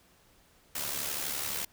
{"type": "noise with amplitude modulation", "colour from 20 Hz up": "white", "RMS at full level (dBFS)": -32, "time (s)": [0.75, 1.65], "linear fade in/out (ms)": 5, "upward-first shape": "sine", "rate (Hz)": 71.9, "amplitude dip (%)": 55, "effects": ["pink hiss -63 dBFS RMS until 1.72 s"]}